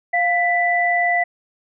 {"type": "tone pair together", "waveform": "sine", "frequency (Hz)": [700.3, 1983], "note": ["F5", "B6"], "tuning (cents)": [5, 7], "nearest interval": "octave + tritone", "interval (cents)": 1802, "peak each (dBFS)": [-18, -18], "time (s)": [0.13, 1.24], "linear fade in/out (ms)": 10, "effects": []}